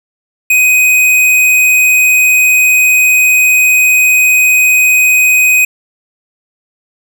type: tone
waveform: square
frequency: 2505 Hz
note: D#7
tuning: 11 cents sharp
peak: -6 dBFS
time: 0.5-5.65 s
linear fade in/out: 5 ms
effects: none